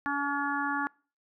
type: harmonic tone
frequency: 284.1 Hz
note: C#4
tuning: 43 cents sharp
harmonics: 1 / 3 / 4 / 5 / 6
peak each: -34 / -34 / -34 / -34 / -34 dBFS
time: 0.06-0.87 s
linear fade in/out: 0 ms
effects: noise-tail reverb RT60 0.4 s tail -26 dB re dry